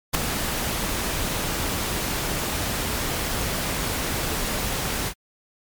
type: noise with ADSR envelope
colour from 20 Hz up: pink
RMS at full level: -17 dBFS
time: 0.13-5.14 s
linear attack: 20 ms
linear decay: 3 ms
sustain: -9 dB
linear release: 69 ms
effects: MP3 96 kbps